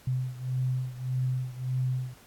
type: beating tone pair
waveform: sine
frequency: 127.6 / 129.3 Hz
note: C3 / C3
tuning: -43 / -20 cents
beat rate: 1.7 Hz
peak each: -29 / -32 dBFS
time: 0.07-2.14 s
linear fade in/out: 5 ms
effects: pink hiss -56 dBFS RMS until 2.26 s + AAC 64 kbps